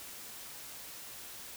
silence, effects white hiss -47 dBFS RMS until 1.56 s

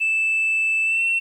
sine tone with pitch glide, 2637 to 2705 Hz, E7 to E7, 0 to +44 cents, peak -16 dBFS, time 0-1.2 s, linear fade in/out 20 ms, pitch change +44 cents, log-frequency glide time 0.84-1.04 s, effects tanh soft clip ceiling -15 dBFS + 9-bit

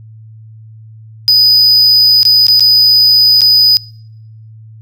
triangle tone with dropouts, 4978 Hz, D#8, in tune, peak -3 dBFS, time 1.28-3.77 s, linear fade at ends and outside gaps 0 ms, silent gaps 2.231-2.252 / 2.468-2.483 / 2.596-2.606 / 3.408-3.417 s, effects noise-tail reverb RT60 0.8 s tail -26 dB re dry + added 110 Hz sine -32 dBFS peak until 4.81 s

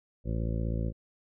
harmonic tone, 56 Hz, A1, 31 cents sharp, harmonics 1 / 2 / 3 / 4 / 5 / 6 / 7 / 8 / 9 / 10, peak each -31 / -33 / -37 / -39 / -46 / -43 / -48 / -54 / -44 / -47 dBFS, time 0.24-0.93 s, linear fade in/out 50 ms, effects none

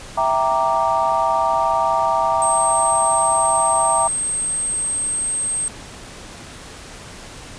sine chord, E half-diminished seventh, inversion none, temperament equal, 659.3 / 784 / 932.3 / 1174.7 Hz, E5 / G5 / Bb5 / D6, 0 / 0 / 0 / 0 cents, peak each -21 / -22 / -19 / -22 dBFS, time 0.17-4.08 s, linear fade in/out 10 ms
sine tone, 8372 Hz, C9, in tune, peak -19 dBFS, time 2.42-5.68 s, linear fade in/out 0 ms
effects pink hiss -37 dBFS RMS until 7.58 s + resampled to 22050 Hz

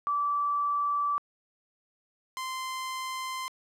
sine / sawtooth tone pair in turn, 1159 / 1039.3 Hz, D6 / C6, -23 / -12 cents, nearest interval major second, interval 189 cents, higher first, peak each -25 / -29 dBFS, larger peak first, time 0.07-1.18 / 2.37-3.48 s, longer neither, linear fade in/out 0 ms, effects low-pass 12000 Hz 12 dB/octave + 11-bit

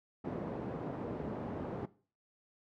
pink band-pass noise, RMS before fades -40 dBFS, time 0.24-1.86 s, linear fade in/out 10 ms, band 150 to 640 Hz, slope 12 dB/octave, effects noise-tail reverb RT60 0.4 s tail -18 dB re dry

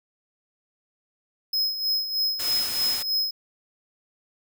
square tone with tremolo, 5120 Hz, D#8, 49 cents sharp, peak -21 dBFS, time 1.53-3.31 s, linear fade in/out 5 ms, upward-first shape sine, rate 3.2 Hz, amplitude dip 65%
white noise, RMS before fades -32 dBFS, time 2.39-3.03 s, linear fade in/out 10 ms
effects none

